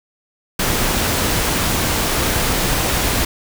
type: noise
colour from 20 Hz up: pink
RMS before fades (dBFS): -18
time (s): 0.59-3.25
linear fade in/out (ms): 5
effects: none